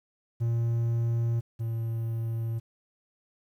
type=tone pair in turn; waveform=triangle; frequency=116.54 / 114.14 Hz; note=A#2 / A#2; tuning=0 / -36 cents; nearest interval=unison; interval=36 cents; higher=first; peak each=-22 / -26 dBFS; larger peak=first; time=0.4-1.41 / 1.59-2.6 s; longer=neither; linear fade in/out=20 ms; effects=10-bit